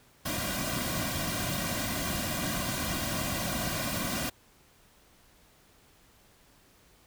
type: noise with comb filter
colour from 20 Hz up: pink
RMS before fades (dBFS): -32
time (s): 0.25-4.3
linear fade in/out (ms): 10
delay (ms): 2.3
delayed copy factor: -0.9
effects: pink hiss -61 dBFS RMS until 7.06 s